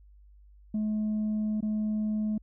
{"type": "tone with dropouts", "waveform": "sine", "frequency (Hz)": 213.9, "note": "A3", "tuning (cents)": -49, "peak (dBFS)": -24, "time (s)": [0.74, 2.38], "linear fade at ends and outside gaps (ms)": 5, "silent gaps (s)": [1.607, 1.626], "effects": ["tanh soft clip ceiling -25 dBFS", "added 50 Hz sine -52 dBFS peak until 2.42 s"]}